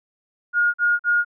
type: tone bursts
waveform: sine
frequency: 1429 Hz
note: F6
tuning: 39 cents sharp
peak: -15 dBFS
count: 3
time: 0.53-1.248 s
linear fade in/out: 50 ms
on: 210 ms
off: 44 ms
effects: none